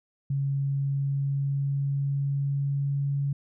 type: tone with pitch glide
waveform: sine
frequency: 138.59 to 140.44 Hz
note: C#3 to C#3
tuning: 0 to +23 cents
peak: -24 dBFS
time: 0.3-3.33 s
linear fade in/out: 5 ms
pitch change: +23 cents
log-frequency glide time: 0.59-3.2 s
effects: none